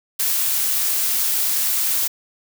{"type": "noise", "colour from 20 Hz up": "blue", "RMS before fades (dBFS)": -20, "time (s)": [0.19, 2.08], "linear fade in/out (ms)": 10, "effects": []}